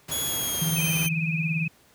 pink noise, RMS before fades -35 dBFS, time 0.08-1.07 s, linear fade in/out 10 ms
5% pulse tone with pitch glide, 3358 to 3097 Hz, G#7 to G7, +18 to -22 cents, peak -19 dBFS, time 0.11-1.09 s, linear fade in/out 10 ms, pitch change -140 cents, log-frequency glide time 0.23-0.95 s
sine tone with tremolo, 161.3 Hz, E3, 37 cents flat, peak -21 dBFS, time 0.61-1.68 s, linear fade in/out 10 ms, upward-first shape triangle, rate 18 Hz, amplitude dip 70%
sine tone with vibrato, 2489 Hz, D#7, in tune, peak -28 dBFS, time 0.76-1.68 s, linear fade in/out 5 ms, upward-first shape sine, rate 18 Hz, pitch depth 63 cents each way
effects pink hiss -58 dBFS RMS until 1.94 s + high-pass 80 Hz 12 dB/octave

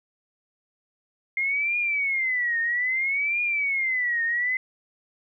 sine tone with vibrato, 2115 Hz, C7, 18 cents sharp, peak -22 dBFS, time 1.37-4.57 s, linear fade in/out 2 ms, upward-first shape triangle, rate 0.61 Hz, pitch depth 250 cents each way, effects none

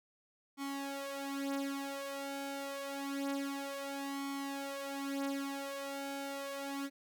sawtooth tone with flanger, 277.2 Hz, C#4, in tune, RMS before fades -40 dBFS, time 0.57-6.9 s, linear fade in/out 50 ms, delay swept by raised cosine 0.91 to 5.91 ms, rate 0.27 Hz, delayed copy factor +0.8, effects none

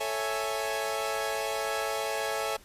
sawtooth chord, A major seventh, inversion none, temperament equal, 440 / 554.4 / 659.3 / 830.6 Hz, A4 / C#5 / E5 / G#5, 0 / 0 / 0 / 0 cents, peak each -31 dBFS, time 0-2.57 s, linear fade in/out 10 ms, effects pink hiss -55 dBFS RMS until 2.64 s + resampled to 32000 Hz

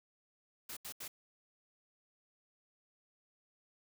white noise bursts, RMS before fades -45 dBFS, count 3, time 0.69-1.08 s, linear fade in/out 5 ms, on 78 ms, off 78 ms, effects none

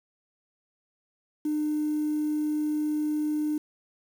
triangle tone, 302.3 Hz, D#4, 50 cents flat, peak -21 dBFS, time 1.45-3.58 s, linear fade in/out 5 ms, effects tanh soft clip ceiling -22 dBFS + 8-bit

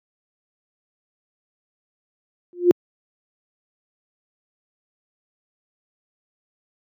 sine tone with exponential growth, 353.1 Hz, F4, 19 cents sharp, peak -5 dBFS, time 2.53-2.71 s, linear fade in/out 0 ms, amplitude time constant 38 ms, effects high-pass 150 Hz 12 dB/octave

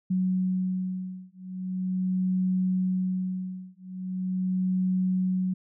sine beating tone pair, 185 / 185.41 Hz, F#3 / F#3, 0 / +4 cents, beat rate 0.41 Hz, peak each -28 dBFS, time 0.1-5.54 s, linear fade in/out 10 ms, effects none

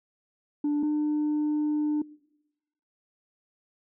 sine tone pair in turn, 293.6 / 300.1 Hz, D4 / D4, 0 / +38 cents, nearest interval unison, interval 38 cents, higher second, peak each -21 dBFS, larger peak neither, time 0.64-0.83 / 0.83-2.02 s, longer second, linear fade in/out 5 ms, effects noise-tail reverb RT60 1.0 s tail -25 dB re dry + tanh soft clip ceiling -22 dBFS

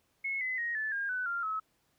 sine tone with pitch steps, 2182 / 2024 / 1877.7 / 1741.9 / 1615.9 / 1499 / 1390.5 / 1290 Hz, C#7 / B6 / A#6 / A6 / G#6 / F#6 / F6 / E6, -28 / +42 / +12 / -18 / -48 / +22 / -8 / -38 cents, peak -31 dBFS, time 0.24-1.6 s, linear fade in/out 10 ms, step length 170 ms, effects pink hiss -73 dBFS RMS until 1.98 s + high-pass 60 Hz 12 dB/octave

